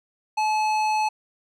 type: tone with tanh clipping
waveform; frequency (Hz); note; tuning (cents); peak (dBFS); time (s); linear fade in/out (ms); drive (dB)
sine; 860; A5; -40; -22; 0.37-1.09; 10; 15
effects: none